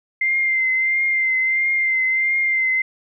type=tone with vibrato; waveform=sine; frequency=2089 Hz; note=C7; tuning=3 cents flat; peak=-16 dBFS; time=0.21-2.82 s; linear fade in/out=5 ms; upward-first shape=triangle; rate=1.5 Hz; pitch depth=34 cents each way; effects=none